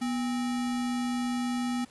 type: tone with sample-and-hold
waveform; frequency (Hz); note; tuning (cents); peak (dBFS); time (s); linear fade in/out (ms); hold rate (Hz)
sine; 244.9; B3; -14; -27; 0.01-1.85; 10; 1050
effects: pink hiss -56 dBFS RMS until 1.9 s + resampled to 24000 Hz